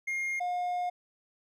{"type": "tone pair in turn", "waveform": "triangle", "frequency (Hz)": [2130, 714.9], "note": ["C7", "F5"], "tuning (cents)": [30, 40], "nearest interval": "octave + perfect fifth", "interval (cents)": 1890, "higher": "first", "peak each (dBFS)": [-28, -27], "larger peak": "second", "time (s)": [[0.07, 0.4], [0.4, 0.9]], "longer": "second", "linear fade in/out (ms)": 10, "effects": []}